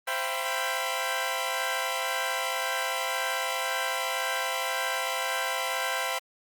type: chord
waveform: 15% pulse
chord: C major seventh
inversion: none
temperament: equal with one note detuned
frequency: 523.3 / 676.2 / 784 / 987.8 Hz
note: C5 / E5 / G5 / B5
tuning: 0 / +44 / 0 / 0 cents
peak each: -27 dBFS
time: 0.07-6.19 s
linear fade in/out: 10 ms
effects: Opus 32 kbps